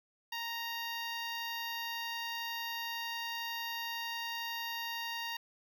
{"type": "tone with notch filter", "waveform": "10% pulse", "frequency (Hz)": 931, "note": "A#5", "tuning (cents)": -2, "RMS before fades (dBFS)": -39, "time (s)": [0.32, 5.37], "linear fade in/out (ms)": 5, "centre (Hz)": 7800, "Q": 0.96, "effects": []}